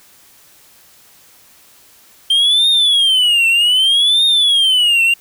triangle tone with vibrato, 3154 Hz, G7, 10 cents sharp, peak -8 dBFS, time 2.3-5.14 s, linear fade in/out 5 ms, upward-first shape triangle, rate 0.64 Hz, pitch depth 280 cents each way, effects white hiss -47 dBFS RMS until 5.2 s

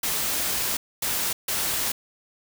white noise bursts at uneven times, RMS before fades -26 dBFS, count 3, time 0.03-0.77 / 1.02-1.33 / 1.48-1.92 s, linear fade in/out 5 ms, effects none

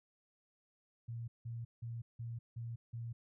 sine tone bursts, 116.54 Hz, A#2, in tune, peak -40 dBFS, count 6, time 1.08-3.13 s, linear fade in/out 10 ms, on 200 ms, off 170 ms, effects none

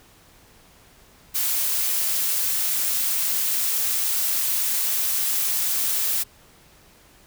blue noise, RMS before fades -23 dBFS, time 1.34-6.24 s, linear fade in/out 20 ms, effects pink hiss -53 dBFS RMS until 7.26 s

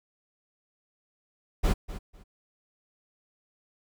brown noise with echo, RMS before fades -22 dBFS, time 1.63-1.74 s, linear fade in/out 20 ms, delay 250 ms, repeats 2, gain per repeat -14 dB, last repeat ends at 2.24 s, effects none

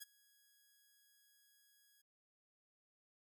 5% pulse tone with ADSR envelope, 1661.2 Hz, G#6, in tune, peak -35 dBFS, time 0-2.02 s, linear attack 23 ms, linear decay 19 ms, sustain -24 dB, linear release 11 ms, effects none

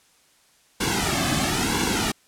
pink noise with flanger, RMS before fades -23 dBFS, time 0.8-2.12 s, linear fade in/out 10 ms, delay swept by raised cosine 1.6 to 2.14 ms, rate 1 Hz, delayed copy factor -0.95, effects white hiss -59 dBFS RMS until 2.27 s + low-pass 10000 Hz 12 dB/octave

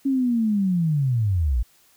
sine linear sweep, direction down, 277.2 to 51.91 Hz, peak -18 dBFS, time 0.05-1.63 s, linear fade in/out 10 ms, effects white hiss -58 dBFS RMS until 1.96 s

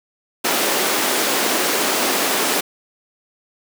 pink high-pass noise, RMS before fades -19 dBFS, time 0.44-2.61 s, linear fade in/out 10 ms, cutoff 260 Hz, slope 24 dB/octave, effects none

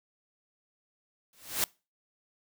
white noise with exponential growth, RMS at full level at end -25 dBFS, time 1.33-1.64 s, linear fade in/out 1 ms, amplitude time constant 66 ms, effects noise-tail reverb RT60 0.3 s tail -24 dB re dry

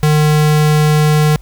square tone, 151.8 Hz, D#3, 42 cents flat, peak -9 dBFS, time 0.03-1.36 s, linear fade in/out 0 ms, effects added 50 Hz sine -32 dBFS peak until 1.41 s + pink hiss -50 dBFS RMS until 1.41 s

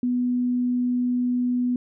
sine tone, 246.9 Hz, B3, in tune, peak -20 dBFS, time 0.03-1.76 s, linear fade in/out 2 ms, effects none

